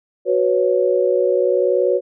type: chord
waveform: sine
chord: F# suspended fourth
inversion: none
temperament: equal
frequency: 370 / 493.9 / 554.4 Hz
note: F#4 / B4 / C#5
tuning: 0 / 0 / 0 cents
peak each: -18 dBFS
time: 0.25-2.01 s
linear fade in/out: 50 ms
effects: none